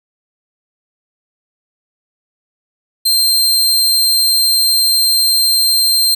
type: tone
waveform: sawtooth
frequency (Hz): 4161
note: C8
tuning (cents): -10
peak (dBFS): -7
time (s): 3.05-6.15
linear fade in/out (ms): 10
effects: none